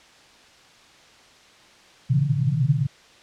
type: band-pass noise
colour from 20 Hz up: pink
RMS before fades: -21 dBFS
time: 2.09-2.87 s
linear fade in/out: 10 ms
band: 120 to 160 Hz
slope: 96 dB/octave
effects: white hiss -51 dBFS RMS until 3.22 s + low-pass 5000 Hz 12 dB/octave